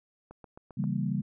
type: click train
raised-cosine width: 1 ms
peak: -33 dBFS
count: 5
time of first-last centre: 0.31-0.84 s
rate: 7.55 Hz
type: chord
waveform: sine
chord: C# diminished seventh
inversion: none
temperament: equal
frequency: 138.59 / 164.81 / 196 / 233.1 Hz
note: C#3 / E3 / G3 / Bb3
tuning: 0 / 0 / 0 / 0 cents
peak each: -32 / -34 / -31 / -35 dBFS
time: 0.77-1.22 s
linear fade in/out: 10 ms
effects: none